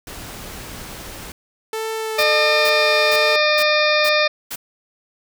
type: noise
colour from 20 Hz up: pink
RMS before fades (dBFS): -34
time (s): 0.07-1.32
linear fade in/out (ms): 2
type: tone with vibrato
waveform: sawtooth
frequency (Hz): 440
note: A4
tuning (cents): 0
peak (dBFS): -19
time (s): 1.73-3.36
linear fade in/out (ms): 2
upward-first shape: sine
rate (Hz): 1.4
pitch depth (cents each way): 14
type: harmonic tone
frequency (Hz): 605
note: D#5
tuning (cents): -49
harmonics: 1 / 2 / 3 / 4 / 6 / 7 / 8 / 9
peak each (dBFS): -18 / -23 / -22 / -20 / -24 / -28 / -25 / -30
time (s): 2.18-4.28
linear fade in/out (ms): 10
type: noise bursts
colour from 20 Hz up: white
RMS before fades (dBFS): -28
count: 6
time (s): 2.18-4.56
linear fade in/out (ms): 10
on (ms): 55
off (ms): 410
effects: none